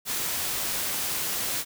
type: noise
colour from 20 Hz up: white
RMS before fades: -29 dBFS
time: 0.05-1.65 s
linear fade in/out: 50 ms
effects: none